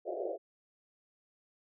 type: band-pass noise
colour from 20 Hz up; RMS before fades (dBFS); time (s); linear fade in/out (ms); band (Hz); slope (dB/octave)
white; -36; 0.05-0.38; 50; 350 to 690; 96
effects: none